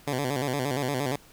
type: tone with vibrato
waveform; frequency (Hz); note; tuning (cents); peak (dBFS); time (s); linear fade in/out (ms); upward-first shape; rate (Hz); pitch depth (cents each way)
10% pulse; 135; C#3; -45; -18; 0.07-1.16; 5; square; 8.6; 110
effects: pink hiss -54 dBFS RMS until 1.32 s